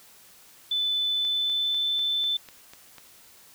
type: tone with pitch glide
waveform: sine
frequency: 3504 to 3528 Hz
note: A7 to A7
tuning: -8 to +4 cents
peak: -23 dBFS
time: 0.71-2.37 s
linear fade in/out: 5 ms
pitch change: +12 cents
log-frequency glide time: 1.09-1.92 s
type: click train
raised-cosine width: 0.2 ms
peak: -27 dBFS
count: 8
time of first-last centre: 1.25-2.983 s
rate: 4.04 Hz
effects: white hiss -53 dBFS RMS until 3.54 s